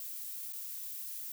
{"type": "noise with dropouts", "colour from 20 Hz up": "violet", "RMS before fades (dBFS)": -42, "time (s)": [0, 1.32], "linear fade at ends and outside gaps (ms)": 2, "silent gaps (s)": [0.526, 0.532], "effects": []}